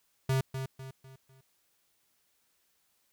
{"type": "tone with echo", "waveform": "square", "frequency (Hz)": 132.6, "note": "C3", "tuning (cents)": 23, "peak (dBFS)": -26, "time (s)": [0.29, 0.41], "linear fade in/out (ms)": 5, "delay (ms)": 250, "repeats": 4, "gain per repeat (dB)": -8, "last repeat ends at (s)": 1.41, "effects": ["white hiss -73 dBFS RMS until 3.12 s"]}